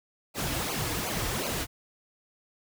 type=noise with flanger; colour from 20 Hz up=pink; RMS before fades=-31 dBFS; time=0.34-1.67 s; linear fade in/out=50 ms; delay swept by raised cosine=0.54 to 5.24 ms; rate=2.7 Hz; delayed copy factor=-0.9; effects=none